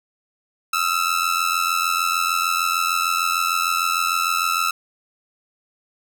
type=ring-modulated tone; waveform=sawtooth; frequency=1318.5 Hz; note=E6; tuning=in tune; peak=-12 dBFS; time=0.73-4.71 s; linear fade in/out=5 ms; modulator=43.3 Hz; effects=none